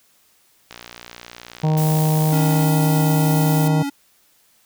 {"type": "click train", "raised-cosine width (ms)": 0.2, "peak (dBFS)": -18, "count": 115, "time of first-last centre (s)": [0.71, 2.626], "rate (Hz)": 59.5}
{"type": "harmonic tone", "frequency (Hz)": 155.56, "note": "D#3", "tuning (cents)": 0, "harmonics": [1, 2, 3, 4, 5, 6, 7], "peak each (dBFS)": [-15, -30, -28, -30, -29, -32, -43], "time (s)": [1.63, 3.83], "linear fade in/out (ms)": 10}
{"type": "noise", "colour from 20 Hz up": "blue", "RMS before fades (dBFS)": -29, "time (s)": [1.77, 3.68], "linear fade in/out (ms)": 5}
{"type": "tone with vibrato", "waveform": "square", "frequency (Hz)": 281.3, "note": "C#4", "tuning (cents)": 26, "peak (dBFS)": -23, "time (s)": [2.32, 3.9], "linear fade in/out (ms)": 10, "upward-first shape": "sine", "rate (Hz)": 18, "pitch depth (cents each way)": 13}
{"effects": ["white hiss -58 dBFS RMS until 4.65 s"]}